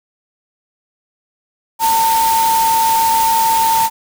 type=tone in noise; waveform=sine; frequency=903 Hz; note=A5; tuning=45 cents sharp; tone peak=-11 dBFS; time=1.79-3.9 s; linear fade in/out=50 ms; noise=white; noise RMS=-21 dBFS; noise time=1.79-3.9 s; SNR=+7 dB; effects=none